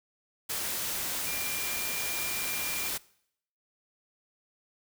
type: tone in noise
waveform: sine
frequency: 2386 Hz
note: D7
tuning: 27 cents sharp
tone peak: -38 dBFS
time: 1.26-2.89 s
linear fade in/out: 10 ms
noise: white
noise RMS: -33 dBFS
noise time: 0.49-2.98 s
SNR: -8 dB
effects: noise-tail reverb RT60 0.7 s tail -22 dB re dry